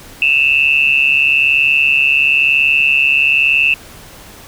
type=tone with amplitude modulation; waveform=sine; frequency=2660 Hz; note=E7; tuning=15 cents sharp; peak=-5 dBFS; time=0.22-3.74 s; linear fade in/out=2 ms; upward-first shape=sine; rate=141 Hz; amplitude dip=85%; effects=pink hiss -37 dBFS RMS until 4.47 s